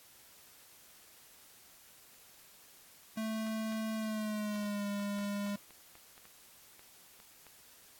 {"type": "tone with pitch glide", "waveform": "square", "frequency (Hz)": [220, 202.9], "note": ["A3", "G#3"], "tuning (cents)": [0, -40], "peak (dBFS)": -35, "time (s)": [3.17, 5.56], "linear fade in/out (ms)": 5, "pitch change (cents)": -140, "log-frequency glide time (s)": [3.96, 4.86]}
{"type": "clicks", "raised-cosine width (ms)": 0.3, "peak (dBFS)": -39, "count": 9, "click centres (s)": [5.365, 5.54, 5.707, 5.954, 6.179, 6.254, 6.794, 7.201, 7.467]}
{"effects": ["white hiss -59 dBFS RMS until 7.99 s", "AAC 64 kbps"]}